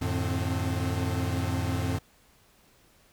45% pulse tone cluster, 89.2 / 108.8 / 149 / 261.8 Hz, F2 / A2 / D3 / C4, +37 / -19 / +25 / +1 cents, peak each -30 / -32 / -35 / -34 dBFS, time 0.01-1.99 s, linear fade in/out 10 ms, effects pink hiss -61 dBFS RMS until 3.12 s

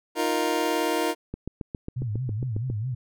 25% pulse chord, Eb suspended second, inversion none, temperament just, 311.1 / 350 / 466.7 Hz, Eb4 / F4 / Bb4, 0 / +4 / +2 cents, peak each -24 dBFS, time 0.15-1.15 s, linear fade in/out 50 ms
click train, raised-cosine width 3 ms, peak -19 dBFS, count 11, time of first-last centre 1.34-2.701 s, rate 7.35 Hz
sine tone with vibrato, 116.54 Hz, A#2, in tune, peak -26 dBFS, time 1.96-2.95 s, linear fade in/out 10 ms, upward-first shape sine, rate 4.6 Hz, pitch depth 210 cents each way
effects none

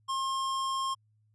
square tone, 1069 Hz, C6, 37 cents sharp, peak -30 dBFS, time 0.08-0.95 s, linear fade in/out 20 ms, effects added 107 Hz sine -65 dBFS peak until 1.34 s + resampled to 22050 Hz

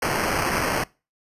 white noise with sample-and-hold, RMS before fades -24 dBFS, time 0.02-0.84 s, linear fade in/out 5 ms, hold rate 3675 Hz, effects noise-tail reverb RT60 0.3 s tail -23 dB re dry + resampled to 32000 Hz

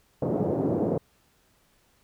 white band-pass noise, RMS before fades -26 dBFS, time 0.22-0.98 s, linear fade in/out 5 ms, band 110 to 540 Hz, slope 24 dB/octave, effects pink hiss -65 dBFS RMS until 2.03 s

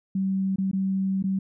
sine tone with dropouts, 192 Hz, G3, 36 cents flat, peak -22 dBFS, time 0.15-1.39 s, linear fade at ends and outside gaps 5 ms, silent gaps 0.56-0.583 / 0.714-0.731 / 1.226-1.239 s, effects none

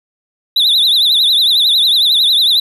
triangle tone with vibrato, 3729 Hz, A#7, in tune, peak -7 dBFS, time 0.56-2.6 s, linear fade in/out 5 ms, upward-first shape triangle, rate 11 Hz, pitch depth 170 cents each way, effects none

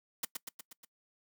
white noise with echo, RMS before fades -34 dBFS, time 0.23-0.25 s, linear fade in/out 5 ms, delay 120 ms, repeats 5, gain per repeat -4 dB, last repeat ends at 0.85 s, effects noise-tail reverb RT60 0.1 s tail -22 dB re dry + high-pass 150 Hz 12 dB/octave

